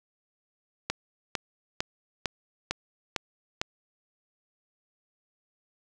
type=click train; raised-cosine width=0.2 ms; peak=-10 dBFS; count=7; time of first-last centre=0.9-3.615 s; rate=2.21 Hz; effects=none

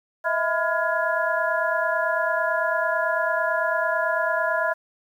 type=tone cluster; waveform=sine; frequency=635 / 664 / 1006 / 1413 / 1679 Hz; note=D#5 / E5 / B5 / F6 / G#6; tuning=+35 / +12 / +32 / +20 / +18 cents; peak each=-27 dBFS; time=0.24-4.74 s; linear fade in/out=20 ms; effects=9-bit

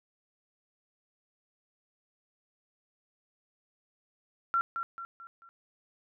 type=tone with echo; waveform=sine; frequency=1364 Hz; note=F6; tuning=41 cents flat; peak=-24 dBFS; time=4.54-4.61 s; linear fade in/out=0 ms; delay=220 ms; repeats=4; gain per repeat=-7 dB; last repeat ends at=5.49 s; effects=none

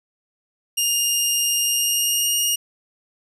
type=tone with pitch glide; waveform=15% pulse; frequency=2823 to 2854 Hz; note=F7 to F7; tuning=+18 to +37 cents; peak=-11 dBFS; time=0.77-2.56 s; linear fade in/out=10 ms; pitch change=+19 cents; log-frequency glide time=1.61-2.42 s; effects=none

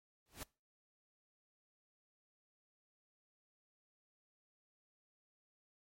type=noise with exponential growth; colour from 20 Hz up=pink; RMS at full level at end=-42 dBFS; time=0.26-0.43 s; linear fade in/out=0 ms; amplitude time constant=35 ms; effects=noise-tail reverb RT60 0.3 s tail -23 dB re dry + MP3 64 kbps

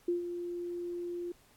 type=tone with ADSR envelope; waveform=sine; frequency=349.2 Hz; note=F4; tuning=in tune; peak=-26 dBFS; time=0.08-1.32 s; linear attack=5 ms; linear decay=130 ms; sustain=-9 dB; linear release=4 ms; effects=pink hiss -64 dBFS RMS until 1.56 s + AAC 64 kbps

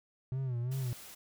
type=tone with vibrato; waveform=triangle; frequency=126.2 Hz; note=B2; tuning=38 cents sharp; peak=-30 dBFS; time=0.32-0.93 s; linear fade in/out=0 ms; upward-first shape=sine; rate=2.8 Hz; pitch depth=110 cents each way
type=noise; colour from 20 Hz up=white; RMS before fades=-50 dBFS; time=0.71-1.15 s; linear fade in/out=10 ms
effects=none

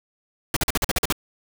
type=noise bursts; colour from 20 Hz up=pink; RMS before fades=-21 dBFS; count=9; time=0.54-1.125 s; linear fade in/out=2 ms; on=25 ms; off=45 ms; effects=none

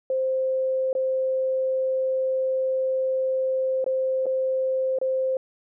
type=tone with dropouts; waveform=sine; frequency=523.3 Hz; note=C5; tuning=in tune; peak=-21 dBFS; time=0.1-5.37 s; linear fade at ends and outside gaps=2 ms; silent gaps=0.93-0.951 / 3.843-3.863 / 4.258-4.265 / 4.987-5.014 s; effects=none

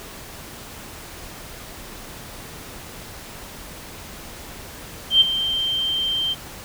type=tone with ADSR envelope; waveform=sine; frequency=3141 Hz; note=G7; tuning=3 cents sharp; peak=-8 dBFS; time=5.1-6.35 s; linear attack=110 ms; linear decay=17 ms; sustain=-12 dB; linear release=28 ms; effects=pink hiss -38 dBFS RMS until 6.64 s

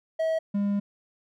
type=tone pair in turn; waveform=triangle; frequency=644 / 202.1 Hz; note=E5 / G#3; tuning=-41 / -47 cents; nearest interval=octave + minor sixth; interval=2006 cents; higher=first; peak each=-21 dBFS; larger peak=neither; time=0.19-0.39 / 0.54-0.8 s; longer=second; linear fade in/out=10 ms; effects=none

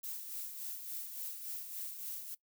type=noise with tremolo; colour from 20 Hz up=violet; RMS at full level=-41 dBFS; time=0.03-2.35 s; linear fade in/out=10 ms; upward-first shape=sine; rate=3.5 Hz; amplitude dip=50%; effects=noise-tail reverb RT60 0.1 s tail -20 dB re dry

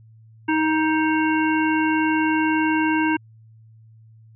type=harmonic tone with a mistuned harmonic; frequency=313.9 Hz; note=D#4; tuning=15 cents sharp; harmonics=1 / 3 / 5 / 7 / 9; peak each=-19 / -24 / -26 / -31 / -30 dBFS; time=0.48-3.17 s; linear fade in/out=10 ms; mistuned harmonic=9; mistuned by=-42 cents; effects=added 111 Hz sine -46 dBFS peak until 4.35 s

